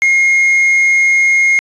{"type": "tone with quantisation", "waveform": "triangle", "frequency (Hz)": 2143, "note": "C7", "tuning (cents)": 41, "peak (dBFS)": -6, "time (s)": [0.02, 1.59], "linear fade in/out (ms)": 0, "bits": 5, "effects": ["resampled to 22050 Hz"]}